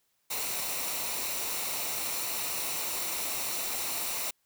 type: noise with comb filter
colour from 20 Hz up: white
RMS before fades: -33 dBFS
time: 0.3-4.31 s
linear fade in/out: 10 ms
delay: 0.61 ms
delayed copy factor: -0.5
effects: white hiss -74 dBFS RMS until 4.45 s

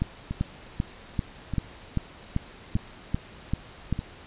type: two click trains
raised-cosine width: 5 ms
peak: -17 / -12 dBFS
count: 4 / 11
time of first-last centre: 0.31-3.991 / 0.02-3.926 s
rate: 0.815 / 2.56 Hz
effects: pink hiss -47 dBFS RMS until 4.26 s + resampled to 8000 Hz

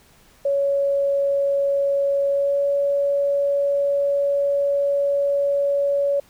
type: tone with pitch glide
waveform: sine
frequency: 559 to 564.2 Hz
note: C#5 to C#5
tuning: +14 to +30 cents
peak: -17 dBFS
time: 0.45-6.2 s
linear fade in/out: 5 ms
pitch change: +16 cents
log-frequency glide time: 2.28-2.66 s
effects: pink hiss -54 dBFS RMS until 6.29 s

